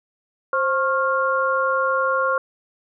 sine tone cluster, 526 / 1090 / 1397 Hz, C5 / C#6 / F6, +9 / -29 / 0 cents, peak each -22 dBFS, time 0.53-2.38 s, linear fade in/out 2 ms, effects none

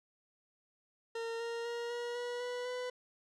40% pulse tone with pitch steps, 458.8 / 465.2 / 471.7 / 478.3 / 485 / 491.7 / 498.6 Hz, A#4 / A#4 / A#4 / A#4 / B4 / B4 / B4, -28 / -4 / +20 / +44 / -31 / -8 / +16 cents, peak -36 dBFS, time 1.15-2.9 s, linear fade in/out 5 ms, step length 250 ms, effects low-pass 6000 Hz 12 dB/octave

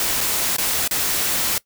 white noise with dropouts, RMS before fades -21 dBFS, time 0-1.58 s, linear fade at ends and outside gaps 1 ms, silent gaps 0.207-0.211 / 0.565-0.583 / 0.877-0.91 s, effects noise-tail reverb RT60 0.1 s tail -20 dB re dry

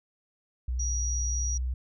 sine tone with pitch glide, 61.74 to 62.75 Hz, B1 to B1, 0 to +28 cents, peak -27 dBFS, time 0.68-1.74 s, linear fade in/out 5 ms, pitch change +28 cents, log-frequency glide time 1.09-1.51 s
sine tone, 5770 Hz, F#8, 44 cents flat, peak -31 dBFS, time 0.79-1.58 s, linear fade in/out 10 ms
effects none

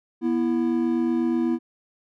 triangle tone pair together, 243.6 / 331.8 Hz, B3 / E4, -24 / +11 cents, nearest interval perfect fourth, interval 535 cents, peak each -21 dBFS, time 0.21-1.59 s, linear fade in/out 50 ms, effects none

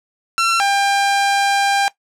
sawtooth tone pair in turn, 1354 / 797.4 Hz, E6 / G5, +46 / +29 cents, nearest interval major sixth, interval 917 cents, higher first, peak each -10 / -10 dBFS, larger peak neither, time 0.38-0.6 / 0.6-1.88 s, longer second, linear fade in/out 0 ms, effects noise-tail reverb RT60 0.1 s tail -18 dB re dry + low-pass 9000 Hz 12 dB/octave

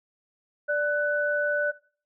sine tone pair together, 587.3 / 1493.6 Hz, D5 / F#6, 0 / +16 cents, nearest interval octave + major third, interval 1616 cents, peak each -25 dBFS, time 0.68-1.72 s, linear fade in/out 20 ms, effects noise-tail reverb RT60 0.4 s tail -18 dB re dry

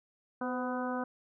harmonic tone with a mistuned harmonic, 249.9 Hz, B3, 21 cents sharp, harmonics 1 / 2 / 3 / 4 / 5 / 6, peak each -35 / -38 / -40 / -41 / -42 / -43 dBFS, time 0.41-1.04 s, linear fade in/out 5 ms, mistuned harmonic 2, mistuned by +34 cents, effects none

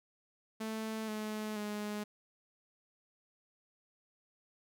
sawtooth tone with pitch steps, 220 / 214.4 / 208.9 Hz, A3 / A3 / G#3, 0 / -45 / +10 cents, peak -33 dBFS, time 0.6-2.04 s, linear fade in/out 10 ms, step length 480 ms, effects none

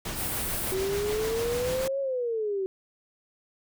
pink noise with tremolo, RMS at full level -33 dBFS, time 0.05-1.88 s, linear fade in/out 5 ms, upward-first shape sine, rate 6.8 Hz, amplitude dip 30%
white high-pass noise, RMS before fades -33 dBFS, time 0.14-0.76 s, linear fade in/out 50 ms, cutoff 7900 Hz, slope 96 dB/octave
sine exponential two-way sweep, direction up then down, 374.8 to 554.4 to 374.8 Hz, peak -26 dBFS, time 0.72-2.66 s, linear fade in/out 0 ms, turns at 2 s
effects none

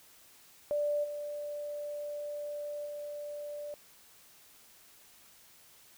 sine tone with level steps, 587.3 Hz, D5, in tune, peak -28 / -36 / -38 dBFS, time 0.71-3.74 s, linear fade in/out 0 ms, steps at 1.03 / 2.85 s, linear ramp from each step 20 ms, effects white hiss -59 dBFS RMS until 5.97 s

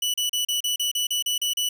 sawtooth tone bursts, 2960 Hz, F#7, in tune, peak -19 dBFS, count 11, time 0.02-1.69 s, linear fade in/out 5 ms, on 120 ms, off 35 ms, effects 10-bit

